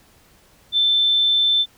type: tone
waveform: sine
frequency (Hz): 3540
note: A7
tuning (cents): +10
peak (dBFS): -14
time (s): 0.72-1.66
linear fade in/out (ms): 50
effects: pink hiss -54 dBFS RMS until 1.77 s